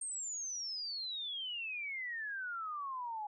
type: exponential sweep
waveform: sine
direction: down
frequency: 8670 to 823 Hz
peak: -38 dBFS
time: 0.01-3.27 s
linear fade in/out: 5 ms
effects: none